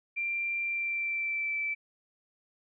sine tone with pitch glide, 2369 to 2322 Hz, D7 to D7, +14 to -20 cents, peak -29 dBFS, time 0.16-1.75 s, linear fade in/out 20 ms, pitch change -34 cents, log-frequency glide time 0.6-1.57 s, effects none

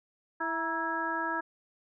harmonic tone with a mistuned harmonic, 329.6 Hz, E4, in tune, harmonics 1 / 2 / 3 / 4 / 5, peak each -38 / -40 / -34 / -36 / -34 dBFS, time 0.4-1.41 s, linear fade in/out 10 ms, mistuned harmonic 3, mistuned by -63 cents, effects none

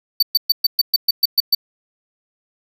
square tone bursts, 4555 Hz, C#8, 46 cents sharp, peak -11 dBFS, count 10, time 0.2-1.55 s, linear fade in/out 5 ms, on 27 ms, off 120 ms, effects none

